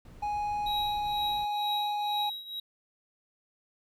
brown noise, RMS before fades -47 dBFS, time 0.05-1.45 s, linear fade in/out 2 ms
triangle tone, 830.6 Hz, G#5, in tune, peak -27 dBFS, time 0.22-2.3 s, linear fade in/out 10 ms
triangle tone with tremolo, 3842 Hz, B7, 48 cents flat, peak -28 dBFS, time 0.66-2.6 s, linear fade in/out 5 ms, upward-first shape triangle, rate 2.1 Hz, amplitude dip 85%
effects none

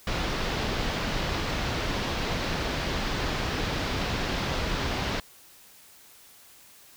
pink low-pass noise, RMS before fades -29 dBFS, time 0.07-5.2 s, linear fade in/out 2 ms, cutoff 5100 Hz, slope 24 dB/octave, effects white hiss -53 dBFS RMS until 6.96 s

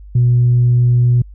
sine tone, 121.9 Hz, B2, 22 cents flat, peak -7 dBFS, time 0.15-1.22 s, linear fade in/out 5 ms, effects tanh soft clip ceiling -5 dBFS + added 50 Hz sine -33 dBFS peak until 1.34 s

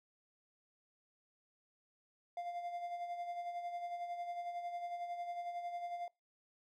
triangle tone with tremolo, 698.5 Hz, F5, in tune, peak -36 dBFS, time 2.37-6.08 s, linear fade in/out 2 ms, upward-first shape sine, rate 11 Hz, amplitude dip 50%, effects noise-tail reverb RT60 0.2 s tail -22 dB re dry

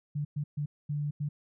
sine tone bursts at uneven times, 146.83 Hz, D3, in tune, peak -29 dBFS, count 5, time 0.15-0.25 / 0.36-0.44 / 0.57-0.66 / 0.89-1.11 / 1.2-1.29 s, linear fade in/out 10 ms, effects none

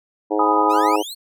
harmonic tone, 105.2 Hz, G#2, 23 cents sharp, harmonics 3 / 4 / 5 / 6 / 7 / 8 / 9, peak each -22 / -23 / -25 / -30 / -28 / -29 / -32 dBFS, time 0.3-1.03 s, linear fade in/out 20 ms
sine chord, G# minor, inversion none, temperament equal, 830.6 / 987.8 / 1244.5 Hz, G#5 / B5 / D#6, 0 / 0 / 0 cents, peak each -20 dBFS, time 0.39-0.96 s, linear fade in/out 5 ms
sawtooth exponential sweep, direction up, 1174.7 to 4435 Hz, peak -27 dBFS, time 0.69-1.15 s, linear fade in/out 20 ms
effects none

